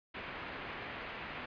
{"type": "low-pass noise", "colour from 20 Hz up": "white", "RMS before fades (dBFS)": -44, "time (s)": [0.14, 1.46], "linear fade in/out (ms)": 10, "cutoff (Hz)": 2600, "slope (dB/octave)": 24, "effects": ["resampled to 11025 Hz"]}